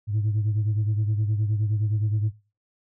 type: beating tone pair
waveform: sine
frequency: 105.4 / 115 Hz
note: G#2 / A#2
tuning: +26 / -23 cents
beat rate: 9.6 Hz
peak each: -20 / -28 dBFS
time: 0.07-2.32 s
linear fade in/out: 50 ms
effects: noise-tail reverb RT60 0.3 s tail -20 dB re dry + tanh soft clip ceiling -18 dBFS